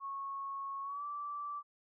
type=tone with pitch glide; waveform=sine; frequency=1100 to 1164.1 Hz; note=C#6 to D6; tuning=-14 to -16 cents; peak=-38 dBFS; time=0-1.63 s; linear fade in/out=50 ms; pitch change=+98 cents; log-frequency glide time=0.83-1.04 s; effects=none